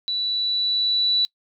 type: tone with level ramp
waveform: sine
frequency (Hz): 3951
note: B7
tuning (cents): 0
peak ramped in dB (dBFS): -22 to -16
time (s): 0.08-1.25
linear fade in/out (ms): 0
effects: noise-tail reverb RT60 0.1 s tail -24 dB re dry